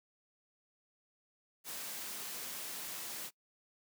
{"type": "noise", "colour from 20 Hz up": "white", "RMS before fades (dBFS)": -43, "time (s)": [1.64, 3.31], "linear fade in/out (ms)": 50, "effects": ["noise-tail reverb RT60 0.1 s tail -23 dB re dry", "high-pass 150 Hz 12 dB/octave"]}